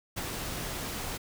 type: noise with ADSR envelope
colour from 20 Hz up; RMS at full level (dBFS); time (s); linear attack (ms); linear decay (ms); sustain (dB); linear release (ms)
pink; -33; 0.16-1.18; 19; 19; -3; 17
effects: none